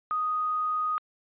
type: tone with quantisation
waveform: sine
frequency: 1244.5 Hz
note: D#6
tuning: in tune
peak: -25 dBFS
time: 0.11-0.98 s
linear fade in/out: 0 ms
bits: 9
effects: resampled to 8000 Hz